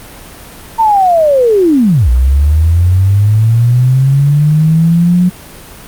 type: linear two-way sweep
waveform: sine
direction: down then up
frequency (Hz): 920 to 59.5 to 182.1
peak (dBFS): -5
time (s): 0.78-5.3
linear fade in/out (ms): 20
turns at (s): 2.09
effects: pink hiss -32 dBFS RMS until 5.87 s + Opus 32 kbps